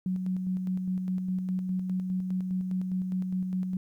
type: tone with tremolo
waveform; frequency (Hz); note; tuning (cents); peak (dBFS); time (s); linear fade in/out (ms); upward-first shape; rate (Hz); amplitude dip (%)
sine; 185; F#3; 0; -26; 0.06-3.77; 2; square; 4.9; 35
effects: 11-bit